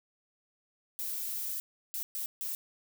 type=noise bursts at uneven times; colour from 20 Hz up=violet; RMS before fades=-36 dBFS; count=4; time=0.99-1.6 / 1.94-2.03 / 2.15-2.26 / 2.41-2.55 s; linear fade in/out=0 ms; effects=none